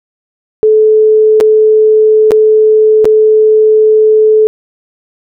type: tone with dropouts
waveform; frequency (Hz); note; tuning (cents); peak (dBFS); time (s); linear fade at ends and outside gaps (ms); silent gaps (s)
sine; 432.9; A4; -28; -3; 0.63-4.47; 0; 1.402-1.409 / 2.308-2.318 / 3.045-3.054
effects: none